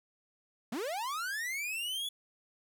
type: linear sweep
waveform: 45% pulse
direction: up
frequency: 200 to 3443 Hz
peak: -34 dBFS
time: 0.72-2.09 s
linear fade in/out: 5 ms
effects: none